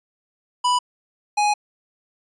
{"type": "tone pair in turn", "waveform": "square", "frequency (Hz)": [987.8, 832.4], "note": ["B5", "G#5"], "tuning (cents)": [0, 4], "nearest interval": "minor third", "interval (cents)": 296, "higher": "first", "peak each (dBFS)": -17, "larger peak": "neither", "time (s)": [[0.64, 0.79], [1.37, 1.54]], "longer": "second", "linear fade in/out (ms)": 10, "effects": ["resampled to 22050 Hz"]}